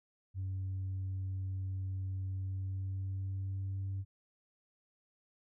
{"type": "tone with pitch glide", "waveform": "sine", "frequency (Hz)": [95, 96.88], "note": ["F#2", "G2"], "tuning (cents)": [46, -20], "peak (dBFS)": -33, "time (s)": [0.34, 4.05], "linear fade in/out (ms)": 50, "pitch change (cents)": 34, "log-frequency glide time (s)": [2.28, 3.87], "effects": ["tanh soft clip ceiling -33 dBFS"]}